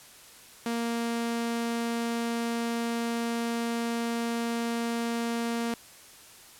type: tone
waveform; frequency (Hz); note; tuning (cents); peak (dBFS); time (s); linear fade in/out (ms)
sawtooth; 233.1; A#3; 0; -24; 0.66-5.74; 2
effects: white hiss -51 dBFS RMS until 6.59 s + low-pass 12000 Hz 12 dB/octave